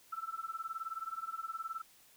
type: tone with tremolo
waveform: sine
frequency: 1328 Hz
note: E6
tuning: 12 cents sharp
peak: -34 dBFS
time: 0.12-1.82 s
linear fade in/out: 10 ms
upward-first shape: triangle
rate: 19 Hz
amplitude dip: 100%
effects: white hiss -63 dBFS RMS until 2.16 s

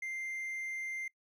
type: tone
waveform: triangle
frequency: 2093 Hz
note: C7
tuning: in tune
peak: -35 dBFS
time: 0.02-1.08 s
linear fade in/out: 5 ms
effects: noise-tail reverb RT60 0.1 s tail -22 dB re dry

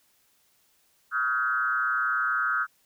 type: tone with frequency modulation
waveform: sine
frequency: 1401 Hz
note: F6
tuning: 5 cents sharp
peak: -23 dBFS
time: 1.11-2.67 s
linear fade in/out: 50 ms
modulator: 129 Hz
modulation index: 1.3
effects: white hiss -66 dBFS RMS until 2.85 s

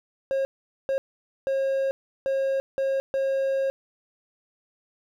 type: tone bursts at uneven times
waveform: triangle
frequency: 540 Hz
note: C#5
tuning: 45 cents flat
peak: -20 dBFS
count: 6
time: 0.31-0.45 / 0.89-0.98 / 1.47-1.91 / 2.26-2.6 / 2.78-3 / 3.14-3.7 s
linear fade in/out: 0 ms
effects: none

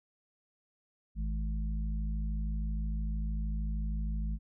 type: harmonic tone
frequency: 53.1 Hz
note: G#1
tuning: 39 cents sharp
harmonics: 1 / 3 / 4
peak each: -31 / -41 / -43 dBFS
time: 1.15-4.39 s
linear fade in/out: 50 ms
effects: none

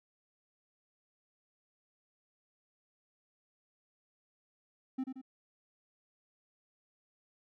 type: tone with echo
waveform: triangle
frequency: 261.6 Hz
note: C4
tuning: in tune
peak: -30 dBFS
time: 4.98-5.04 s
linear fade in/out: 10 ms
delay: 88 ms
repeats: 2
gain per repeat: -6 dB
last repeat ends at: 5.216 s
effects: none

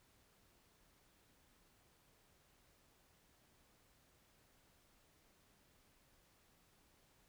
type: silence
effects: pink hiss -72 dBFS RMS until 7.28 s

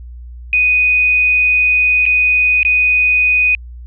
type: tone with dropouts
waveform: sine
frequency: 2489 Hz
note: D#7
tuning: in tune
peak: -9 dBFS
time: 0.53-3.55 s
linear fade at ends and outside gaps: 1 ms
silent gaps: 2.055-2.063 / 2.631-2.65 s
effects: added 60 Hz sine -29 dBFS peak until 3.86 s

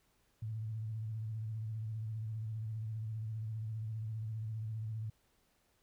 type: tone with vibrato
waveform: sine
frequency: 110 Hz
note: A2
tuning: in tune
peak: -37 dBFS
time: 0.42-5.1 s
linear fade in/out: 5 ms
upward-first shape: square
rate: 15 Hz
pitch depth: 39 cents each way
effects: pink hiss -74 dBFS RMS until 5.82 s

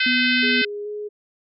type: harmonic tone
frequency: 512 Hz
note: C5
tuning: 38 cents flat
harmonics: 3 / 4 / 5 / 6 / 7 / 8 / 9 / 10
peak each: -22 / -24 / -23 / -26 / -28 / -30 / -32 / -35 dBFS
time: 0-0.65 s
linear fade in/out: 5 ms
type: tone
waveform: sine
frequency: 246.9 Hz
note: B3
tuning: in tune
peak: -22 dBFS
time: 0.06-0.62 s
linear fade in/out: 5 ms
type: tone with vibrato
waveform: sine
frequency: 415.3 Hz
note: G#4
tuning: in tune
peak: -27 dBFS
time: 0.42-1.09 s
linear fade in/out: 20 ms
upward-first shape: square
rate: 2.3 Hz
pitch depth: 12 cents each way
effects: none

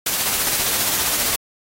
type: noise with tremolo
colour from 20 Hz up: white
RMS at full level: -19 dBFS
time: 0.06-1.36 s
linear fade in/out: 5 ms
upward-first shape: sine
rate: 15 Hz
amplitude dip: 30%
effects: AAC 48 kbps

